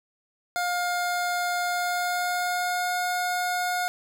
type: tone with pitch glide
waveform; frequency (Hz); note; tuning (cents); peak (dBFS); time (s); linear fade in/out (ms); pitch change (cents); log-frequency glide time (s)
25% pulse; 709 to 719.3; F5 to F#5; +26 to -49; -21; 0.56-3.88; 0; +25; 1.65-2.96
effects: none